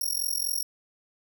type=tone with amplitude modulation; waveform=10% pulse; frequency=5588 Hz; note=F8; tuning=in tune; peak=-17 dBFS; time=0.01-0.63 s; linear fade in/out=5 ms; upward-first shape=sine; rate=44.1 Hz; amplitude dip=95%; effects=none